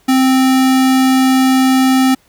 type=tone; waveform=square; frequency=261.6 Hz; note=C4; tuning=in tune; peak=-9 dBFS; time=0.08-2.15 s; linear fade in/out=10 ms; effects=pink hiss -53 dBFS RMS until 2.28 s